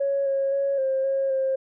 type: tone with pitch steps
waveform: sine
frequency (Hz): 555 / 546 / 554 / 532 / 542 / 532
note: C#5 / C#5 / C#5 / C5 / C#5 / C5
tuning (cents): +2 / -26 / -1 / +29 / -39 / +29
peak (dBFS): -20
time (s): 0-1.56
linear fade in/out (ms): 10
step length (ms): 260
effects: tanh soft clip ceiling -16 dBFS